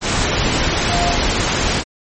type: tone in noise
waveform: sine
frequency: 698 Hz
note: F5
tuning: 1 cent flat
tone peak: -19 dBFS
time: 0.88-1.18 s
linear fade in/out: 50 ms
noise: pink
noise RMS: -17 dBFS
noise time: 0.01-1.84 s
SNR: -5 dB
effects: MP3 32 kbps